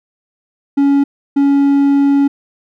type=tone pair in turn; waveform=triangle; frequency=280.2 / 280.2 Hz; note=C#4 / C#4; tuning=+19 / +19 cents; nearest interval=unison; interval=0 cents; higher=neither; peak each=-6 dBFS; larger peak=neither; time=0.77-1.04 / 1.36-2.28 s; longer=second; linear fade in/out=10 ms; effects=none